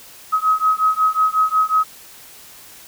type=beating tone pair; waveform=sine; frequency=1269 / 1274.5 Hz; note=D#6 / D#6; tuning=+34 / +41 cents; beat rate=5.5 Hz; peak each=-17 dBFS; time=0.32-1.84 s; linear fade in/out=20 ms; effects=white hiss -42 dBFS RMS until 2.87 s